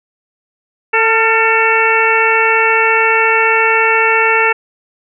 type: harmonic tone with a mistuned harmonic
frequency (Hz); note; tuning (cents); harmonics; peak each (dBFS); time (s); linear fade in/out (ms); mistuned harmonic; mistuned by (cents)
446.4; A4; +25; 1 / 2 / 3 / 4 / 5 / 6; -16 / -16 / -16 / -16 / -16 / -16; 0.93-4.53; 10; 3; +47
effects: none